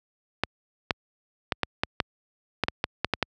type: clicks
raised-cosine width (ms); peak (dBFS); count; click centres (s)
0.3; -6; 12; 0.436 / 0.908 / 1.522 / 1.633 / 1.835 / 2.002 / 2.637 / 2.684 / 2.841 / 3.046 / 3.137 / 3.227
effects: high-pass 60 Hz 12 dB/octave